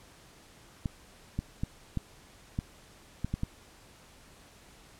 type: clicks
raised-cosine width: 5 ms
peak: -18 dBFS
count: 8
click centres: 0.858 / 1.39 / 1.635 / 1.973 / 2.589 / 3.246 / 3.34 / 3.434 s
effects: pink hiss -56 dBFS RMS until 4.99 s + low-pass 11000 Hz 12 dB/octave